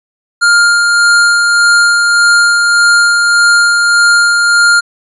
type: tone with tremolo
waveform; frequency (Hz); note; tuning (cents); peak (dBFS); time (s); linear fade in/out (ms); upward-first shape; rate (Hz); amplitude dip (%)
square; 1406; F6; +11; -5; 0.41-4.81; 20; sine; 1.7; 30
effects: resampled to 24000 Hz